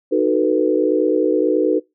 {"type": "chord", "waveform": "sine", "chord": "B dominant seventh", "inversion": "first", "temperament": "just", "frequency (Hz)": [308.7, 370.4, 444.5, 493.9], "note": ["D#4", "F#4", "A4", "B4"], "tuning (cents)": [-14, 2, 18, 0], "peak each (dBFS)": -19, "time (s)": [0.11, 1.8], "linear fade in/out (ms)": 20, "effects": ["noise-tail reverb RT60 0.2 s tail -23 dB re dry"]}